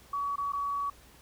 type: tone with dropouts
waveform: sine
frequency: 1132 Hz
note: C#6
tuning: 36 cents sharp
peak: -29 dBFS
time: 0.13-0.9 s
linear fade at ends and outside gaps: 5 ms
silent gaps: 0.359-0.38 / 0.522-0.532 s
effects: added 60 Hz sine -59 dBFS peak until 1.21 s + pink hiss -57 dBFS RMS until 1.21 s

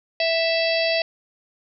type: harmonic tone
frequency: 659.3 Hz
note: E5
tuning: in tune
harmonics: 1 / 3 / 4 / 5 / 6 / 7 / 8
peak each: -21 / -29 / -26 / -32 / -32 / -27 / -34 dBFS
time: 0.2-1.02 s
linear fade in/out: 2 ms
effects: none

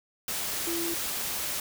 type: tone in noise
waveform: sine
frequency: 337.2 Hz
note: E4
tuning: 39 cents sharp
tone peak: -31 dBFS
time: 0.67-0.94 s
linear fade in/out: 2 ms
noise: white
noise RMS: -32 dBFS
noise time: 0.28-1.6 s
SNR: -2 dB
effects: none

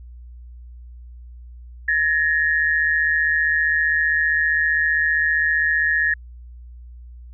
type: tone pair together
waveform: sine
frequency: 1700 / 1855.3 Hz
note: G#6 / A#6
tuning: +40 / -9 cents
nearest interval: major second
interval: 151 cents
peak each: -19 dBFS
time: 1.88-6.14 s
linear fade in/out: 5 ms
effects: added 60 Hz sine -37 dBFS peak until 7.33 s

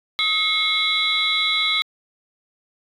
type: tone cluster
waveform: sine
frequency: 1269 / 2167 / 3302 / 3486 / 3912 Hz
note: D#6 / C#7 / G#7 / A7 / B7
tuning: +34 / -40 / -11 / -17 / -17 cents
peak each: -28 / -22 / -27 / -24 / -21 dBFS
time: 0.19-1.82 s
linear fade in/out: 0 ms
effects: tanh soft clip ceiling -9 dBFS

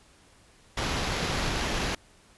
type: noise with sample-and-hold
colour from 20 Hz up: pink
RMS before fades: -29 dBFS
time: 0.77-1.95 s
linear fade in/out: 5 ms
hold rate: 8820 Hz
effects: pink hiss -58 dBFS RMS until 2.37 s + resampled to 24000 Hz

